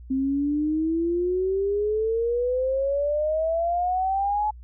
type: exponential sweep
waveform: sine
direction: up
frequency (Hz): 261.6 to 857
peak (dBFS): -21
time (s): 0.1-4.51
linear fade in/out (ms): 10
effects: added 60 Hz sine -40 dBFS peak until 4.63 s